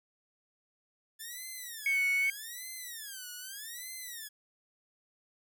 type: tone with vibrato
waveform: 5% pulse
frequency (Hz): 1735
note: A6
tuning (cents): -25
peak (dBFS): -31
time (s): 1.19-4.29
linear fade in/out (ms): 20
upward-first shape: sine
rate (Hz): 0.82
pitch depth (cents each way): 300
type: tone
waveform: sine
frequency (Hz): 2217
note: C#7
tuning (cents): 0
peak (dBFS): -26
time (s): 1.86-2.3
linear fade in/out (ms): 2
effects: none